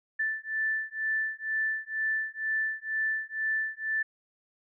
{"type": "beating tone pair", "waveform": "sine", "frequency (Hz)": [1760, 1762.1], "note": ["A6", "A6"], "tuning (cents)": [0, 2], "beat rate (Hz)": 2.1, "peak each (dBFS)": -31, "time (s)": [0.19, 4.03], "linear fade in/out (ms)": 10, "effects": []}